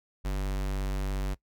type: tone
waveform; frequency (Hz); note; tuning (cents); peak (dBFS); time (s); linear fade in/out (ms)
square; 48.47; G1; -19; -29; 0.24-1.35; 20
effects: noise-tail reverb RT60 0.1 s tail -20 dB re dry